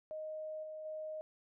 sine tone with level steps, 622.3 Hz, D#5, in tune, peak -40 / -43 / -40 dBFS, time 0.11-1.21 s, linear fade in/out 0 ms, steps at 0.63 / 0.85 s, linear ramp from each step 5 ms, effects none

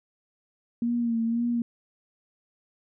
sine tone with vibrato, 233.1 Hz, A#3, in tune, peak -23 dBFS, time 0.82-1.62 s, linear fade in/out 2 ms, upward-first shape sine, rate 1.9 Hz, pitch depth 43 cents each way, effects none

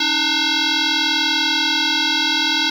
sine tone with frequency modulation, 320.2 Hz, D#4, 50 cents sharp, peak -15 dBFS, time 0-2.7 s, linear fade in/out 5 ms, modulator 600 Hz, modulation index 7.7, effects 7-bit

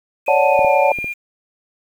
sine tone with pitch glide, 2500 to 2406 Hz, D#7 to D7, +8 to +41 cents, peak -22 dBFS, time 0.26-1.14 s, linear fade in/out 20 ms, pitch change -67 cents, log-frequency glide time 0.5-0.72 s
sine chord, D major seventh, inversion third, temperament equal, 554.4 / 587.3 / 740 / 880 Hz, C#5 / D5 / F#5 / A5, 0 / 0 / 0 / 0 cents, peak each -16 / -17 / -18 / -17 dBFS, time 0.28-0.92 s, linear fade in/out 2 ms
clicks, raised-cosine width 2 ms, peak -17 dBFS, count 4, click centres 0.592 / 0.647 / 0.987 / 1.044 s
effects 7-bit

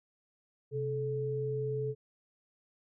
sine tone pair together, 130.81 / 432.7 Hz, C3 / A4, 0 / -29 cents, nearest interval octave + major sixth, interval 2071 cents, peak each -35 / -33 dBFS, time 0.71-1.95 s, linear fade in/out 50 ms, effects none

